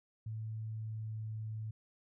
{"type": "tone with pitch glide", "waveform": "sine", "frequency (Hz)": [110, 109.3], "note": ["A2", "A2"], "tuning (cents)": [0, -11], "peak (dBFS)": -38, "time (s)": [0.26, 1.71], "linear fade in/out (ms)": 5, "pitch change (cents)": -11, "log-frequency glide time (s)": [0.68, 1.23], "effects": []}